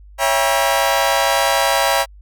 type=chord; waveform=sawtooth; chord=C# diminished seventh; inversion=none; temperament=just; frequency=554.4 / 665.2 / 798.3 / 957.9 Hz; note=C#5 / E5 / G5 / Bb5; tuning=0 / +16 / +31 / +47 cents; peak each=-16 dBFS; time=0.18-2.06 s; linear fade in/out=50 ms; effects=added 50 Hz sine -39 dBFS peak until 2.21 s